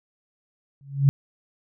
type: tone with exponential growth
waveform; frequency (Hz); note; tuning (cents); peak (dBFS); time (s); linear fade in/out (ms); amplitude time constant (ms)
sine; 138.9; C#3; +4; -10; 0.81-1.09; 0; 60
effects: none